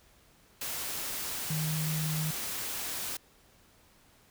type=tone in noise; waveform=sine; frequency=156 Hz; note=D#3; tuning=5 cents sharp; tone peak=-30 dBFS; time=1.5-2.31 s; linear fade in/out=5 ms; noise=white; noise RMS=-36 dBFS; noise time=0.61-3.17 s; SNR=+3 dB; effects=pink hiss -62 dBFS RMS until 4.3 s